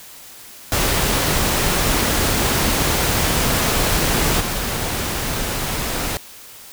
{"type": "noise with level steps", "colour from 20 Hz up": "pink", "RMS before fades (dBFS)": [-18, -23], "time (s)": [0.72, 6.17], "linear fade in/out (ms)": 0, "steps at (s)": 4.4, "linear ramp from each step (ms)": 5, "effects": ["white hiss -40 dBFS RMS until 6.72 s"]}